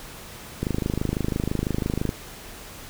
click train, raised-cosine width 3 ms, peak -11 dBFS, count 39, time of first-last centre 0.63-2.092 s, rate 26 Hz, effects pink hiss -41 dBFS RMS until 2.89 s

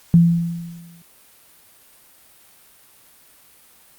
sine tone with exponential decay, 169.5 Hz, E3, 49 cents sharp, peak -6 dBFS, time 0.14-1.02 s, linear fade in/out 0 ms, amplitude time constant 190 ms, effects white hiss -51 dBFS RMS until 3.98 s + Opus 48 kbps

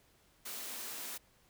white high-pass noise, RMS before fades -43 dBFS, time 0.45-1.18 s, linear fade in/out 10 ms, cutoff 200 Hz, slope 48 dB/octave, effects pink hiss -68 dBFS RMS until 1.49 s

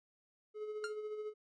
triangle tone with tremolo, 425.8 Hz, G#4, 43 cents sharp, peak -36 dBFS, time 0.54-1.34 s, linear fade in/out 50 ms, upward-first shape sine, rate 14 Hz, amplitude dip 45%
45% pulse tone with exponential decay, 1396.9 Hz, F6, in tune, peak -36 dBFS, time 0.84-0.96 s, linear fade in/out 1 ms, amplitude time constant 26 ms
effects resampled to 22050 Hz

